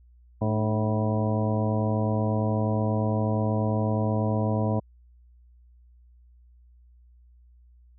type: harmonic tone with a mistuned harmonic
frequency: 108.4 Hz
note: A2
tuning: 25 cents flat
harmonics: 1 / 2 / 3 / 4 / 5 / 6 / 7 / 9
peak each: -25 / -28 / -34 / -35 / -33 / -33 / -37 / -36 dBFS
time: 0.41-4.8 s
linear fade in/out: 10 ms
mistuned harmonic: 3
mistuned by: -84 cents
effects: added 60 Hz sine -52 dBFS peak until 7.98 s